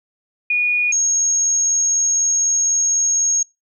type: tone pair in turn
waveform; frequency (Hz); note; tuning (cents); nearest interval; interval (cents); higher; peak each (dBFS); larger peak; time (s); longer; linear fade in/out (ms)
sine; 2452 / 6546; D#7 / G#8; -26 / -26; octave + perfect fourth; 1700; second; -14; neither; 0.5-0.92 / 0.92-3.43; second; 5
effects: noise-tail reverb RT60 0.2 s tail -25 dB re dry